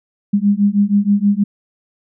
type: beating tone pair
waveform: sine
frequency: 200 / 206.3 Hz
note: G3 / G#3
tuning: +35 / -11 cents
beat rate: 6.3 Hz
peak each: -14 dBFS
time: 0.33-1.44 s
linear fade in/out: 10 ms
effects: none